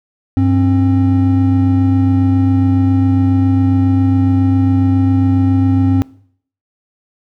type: tone pair together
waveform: triangle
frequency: 98 / 266.7 Hz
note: G2 / C4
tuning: 0 / +33 cents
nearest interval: octave + perfect fourth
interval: 1733 cents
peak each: -10 dBFS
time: 0.37-6.02 s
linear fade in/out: 0 ms
effects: noise-tail reverb RT60 0.6 s tail -22 dB re dry